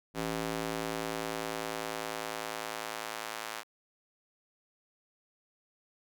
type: tone with high-pass filter sweep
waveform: square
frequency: 55 Hz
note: A1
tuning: in tune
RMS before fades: -37 dBFS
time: 0.14-3.64 s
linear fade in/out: 50 ms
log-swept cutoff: 230 to 970 Hz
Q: 0.77
effects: none